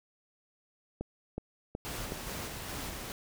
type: click train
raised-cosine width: 2 ms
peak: -22 dBFS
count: 4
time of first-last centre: 1.01-2.121 s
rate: 2.7 Hz
type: noise with tremolo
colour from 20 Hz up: pink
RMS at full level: -39 dBFS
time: 1.85-3.12 s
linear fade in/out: 0 ms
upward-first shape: square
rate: 2.4 Hz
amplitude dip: 25%
effects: none